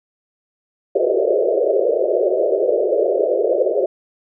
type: band-pass noise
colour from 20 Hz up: pink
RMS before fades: -17 dBFS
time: 0.95-3.86 s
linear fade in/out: 5 ms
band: 360 to 640 Hz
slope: 96 dB/octave
effects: none